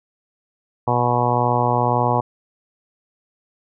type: harmonic tone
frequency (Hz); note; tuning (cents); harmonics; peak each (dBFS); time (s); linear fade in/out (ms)
121.8; B2; -24; 1 / 2 / 3 / 4 / 5 / 6 / 7 / 8 / 9; -22 / -27 / -28 / -25 / -26 / -24 / -22 / -23 / -27; 0.87-2.21; 10
effects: none